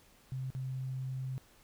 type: tone with dropouts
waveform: sine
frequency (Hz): 130.81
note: C3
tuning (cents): 0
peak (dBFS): -35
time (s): 0.32-1.38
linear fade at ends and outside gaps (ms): 0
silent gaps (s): 0.503-0.55
effects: pink hiss -63 dBFS RMS until 1.63 s